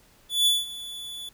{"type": "tone with ADSR envelope", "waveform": "45% pulse", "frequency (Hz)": 3452, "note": "A7", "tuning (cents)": -34, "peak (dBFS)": -17, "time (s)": [0.29, 1.29], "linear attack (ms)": 170, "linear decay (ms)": 190, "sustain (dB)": -18, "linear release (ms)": 3, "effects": ["pink hiss -58 dBFS RMS until 1.33 s"]}